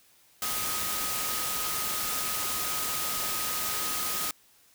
sine tone in noise, 1255 Hz, D#6, 15 cents sharp, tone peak -38 dBFS, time 0.42-4.31 s, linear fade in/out 2 ms, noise white, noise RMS -31 dBFS, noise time 0.42-4.31 s, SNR -10 dB, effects white hiss -61 dBFS RMS until 4.74 s

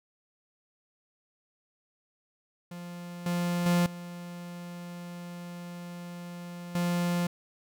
45% pulse tone with level steps, 174.61 Hz, F3, in tune, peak -39 / -27 / -22 / -39 / -26 dBFS, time 2.71-7.27 s, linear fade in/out 5 ms, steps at 3.26 / 3.66 / 3.86 / 6.75 s, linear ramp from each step 2 ms, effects none

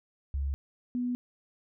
sine tone pair in turn, 69.3 / 246 Hz, C#2 / B3, 0 / -7 cents, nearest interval octave + minor seventh, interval 2193 cents, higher second, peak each -28 dBFS, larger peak neither, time 0.34-0.54 / 0.95-1.15 s, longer neither, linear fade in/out 0 ms, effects none

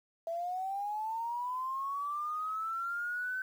sine linear sweep, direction up, 658 to 1530 Hz, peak -33 dBFS, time 0.27-3.42 s, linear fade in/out 2 ms, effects 10-bit

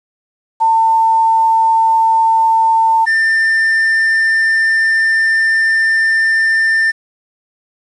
sine / triangle tone pair in turn, 898 / 1792.9 Hz, A5 / A6, +35 / +32 cents, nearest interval octave, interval 1197 cents, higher second, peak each -8 dBFS, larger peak neither, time 0.6-3.06 / 3.06-6.92 s, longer second, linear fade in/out 20 ms, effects resampled to 22050 Hz + 7-bit

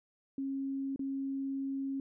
sine tone with dropouts, 271.8 Hz, C#4, 34 cents flat, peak -33 dBFS, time 0.38-2 s, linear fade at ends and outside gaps 2 ms, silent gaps 0.961-0.993 s, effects none

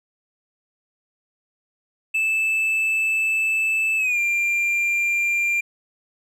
triangle tone with pitch glide, 2630 to 2384 Hz, E7 to D7, -5 to +25 cents, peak -17 dBFS, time 2.14-5.61 s, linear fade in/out 10 ms, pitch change -170 cents, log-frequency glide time 3.97-4.18 s, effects none

